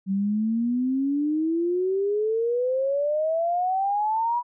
sine exponential sweep, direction up, 189.7 to 980 Hz, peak -21 dBFS, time 0.06-4.43 s, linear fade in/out 50 ms, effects none

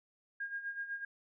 sine tone with tremolo, 1622 Hz, G#6, 41 cents flat, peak -35 dBFS, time 0.4-1.05 s, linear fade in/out 5 ms, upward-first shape sine, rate 8 Hz, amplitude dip 70%, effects none

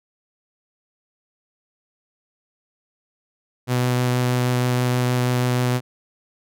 sawtooth tone with vibrato, 124.5 Hz, B2, 14 cents sharp, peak -14 dBFS, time 3.67-5.81 s, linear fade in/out 50 ms, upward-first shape sine, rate 6.3 Hz, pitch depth 9 cents each way, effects none

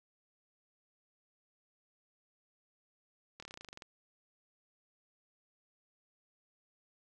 slowing click train, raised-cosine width 0.2 ms, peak -30 dBFS, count 13, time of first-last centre 3.4-3.822 s, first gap 25 ms, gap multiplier 1.06, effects none

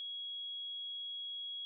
sine tone, 3321 Hz, G#7, 1 cent flat, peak -40 dBFS, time 0-1.65 s, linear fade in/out 0 ms, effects none

